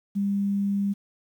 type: tone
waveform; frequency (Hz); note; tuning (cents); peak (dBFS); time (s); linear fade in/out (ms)
sine; 200; G3; +35; -22; 0.15-0.94; 20
effects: 9-bit